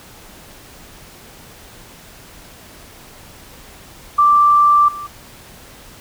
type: tone with level steps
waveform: sine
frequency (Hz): 1174.7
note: D6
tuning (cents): 0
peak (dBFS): -8 / -26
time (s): 4.18-5.07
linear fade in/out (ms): 10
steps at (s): 4.88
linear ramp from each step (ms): 5
effects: pink hiss -41 dBFS RMS until 6 s